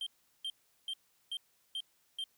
triangle tone bursts, 3158 Hz, G7, 12 cents sharp, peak -34 dBFS, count 6, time 0.01-2.24 s, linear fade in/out 2 ms, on 55 ms, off 380 ms, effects white hiss -72 dBFS RMS until 2.37 s

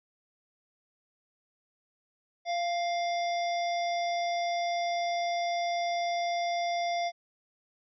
harmonic tone with a mistuned harmonic, 701 Hz, F5, 6 cents sharp, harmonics 1 / 3 / 5 / 7 / 8, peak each -28 / -38 / -42 / -45 / -46 dBFS, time 2.45-7.12 s, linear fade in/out 50 ms, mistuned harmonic 1, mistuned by -25 cents, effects none

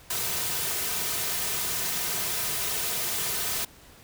white noise with comb filter, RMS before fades -29 dBFS, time 0.1-3.65 s, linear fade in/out 5 ms, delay 3.6 ms, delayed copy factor -0.55, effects pink hiss -52 dBFS RMS until 4.03 s

